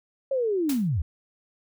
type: linear sweep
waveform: sine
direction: down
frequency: 554 to 64.9 Hz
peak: -22 dBFS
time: 0.31-1.02 s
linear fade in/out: 5 ms
type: noise with exponential decay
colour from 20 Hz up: white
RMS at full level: -30 dBFS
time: 0.69-0.89 s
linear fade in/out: 5 ms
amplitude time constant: 43 ms
effects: none